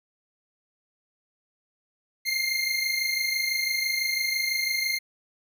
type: tone pair together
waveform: 25% pulse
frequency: 2100 / 2126 Hz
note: C7 / C7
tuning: +6 / +27 cents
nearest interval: unison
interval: 21 cents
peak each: -24 dBFS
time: 2.25-4.99 s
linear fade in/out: 20 ms
effects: none